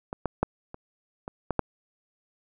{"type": "clicks", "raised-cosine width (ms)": 1, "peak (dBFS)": [-19, -12, -8, -25, -21, -12, -8], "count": 7, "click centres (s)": [0.129, 0.257, 0.43, 0.744, 1.279, 1.507, 1.593], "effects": []}